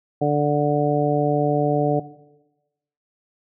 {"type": "harmonic tone", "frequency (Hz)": 146.83, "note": "D3", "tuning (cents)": 0, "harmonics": [1, 2, 3, 4, 5], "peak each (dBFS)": [-23, -23, -23, -23, -23], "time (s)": [0.21, 2], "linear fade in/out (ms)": 10, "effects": ["noise-tail reverb RT60 1.0 s tail -17 dB re dry"]}